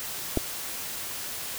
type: clicks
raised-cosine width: 2 ms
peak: -10 / -16 dBFS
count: 2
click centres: 0.373 / 0.376 s
effects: white hiss -35 dBFS RMS until 1.58 s